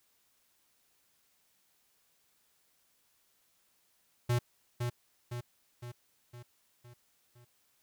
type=tone with echo; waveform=square; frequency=121.1 Hz; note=B2; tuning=34 cents flat; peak=-27 dBFS; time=4.29-4.39 s; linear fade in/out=10 ms; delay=510 ms; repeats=6; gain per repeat=-5 dB; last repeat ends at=7.45 s; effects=white hiss -72 dBFS RMS until 7.82 s